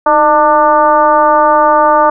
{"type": "tone with frequency modulation", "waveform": "sine", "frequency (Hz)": 897, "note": "A5", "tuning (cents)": 33, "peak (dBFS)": -5, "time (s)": [0.06, 2.1], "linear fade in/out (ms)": 5, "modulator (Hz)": 292, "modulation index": 1.3, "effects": []}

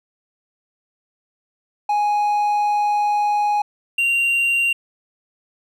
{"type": "tone pair in turn", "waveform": "triangle", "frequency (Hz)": [830.6, 2766], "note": ["G#5", "F7"], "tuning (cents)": [0, -17], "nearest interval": "octave + major sixth", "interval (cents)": 2083, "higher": "second", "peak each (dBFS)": -14, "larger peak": "neither", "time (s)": [[1.89, 3.62], [3.98, 4.73]], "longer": "first", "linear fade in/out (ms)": 5, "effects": []}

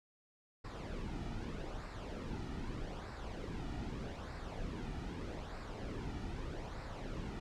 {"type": "noise with flanger", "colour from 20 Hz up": "brown", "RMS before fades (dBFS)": -43, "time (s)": [0.64, 7.4], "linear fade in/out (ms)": 10, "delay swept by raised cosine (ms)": [0.31, 1.91], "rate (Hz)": 0.81, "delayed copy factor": -0.55, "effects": ["low-pass 6000 Hz 12 dB/octave"]}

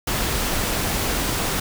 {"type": "noise", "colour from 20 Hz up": "pink", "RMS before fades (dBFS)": -23, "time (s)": [0.07, 1.6], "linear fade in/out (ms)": 5, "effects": []}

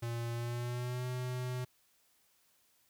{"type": "tone with pitch glide", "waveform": "square", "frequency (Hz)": [117.5, 125.93], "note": ["A#2", "B2"], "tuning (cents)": [14, 34], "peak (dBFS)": -36, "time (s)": [0.02, 1.65], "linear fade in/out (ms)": 10, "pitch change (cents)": 120, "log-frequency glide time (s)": [0.33, 1.06], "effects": ["white hiss -71 dBFS RMS until 2.89 s"]}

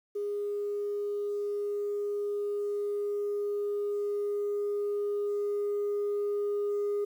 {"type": "tone with level ramp", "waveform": "sine", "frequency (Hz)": 410, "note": "G#4", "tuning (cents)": -22, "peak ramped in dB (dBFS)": [-29, -25], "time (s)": [0.15, 7.05], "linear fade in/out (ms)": 10, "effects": ["tanh soft clip ceiling -26 dBFS", "10-bit"]}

